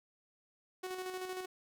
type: tone with tremolo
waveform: sawtooth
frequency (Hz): 370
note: F#4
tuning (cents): 0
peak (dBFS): -34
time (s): 0.83-1.46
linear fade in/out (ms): 10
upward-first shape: square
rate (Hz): 13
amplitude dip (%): 40
effects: none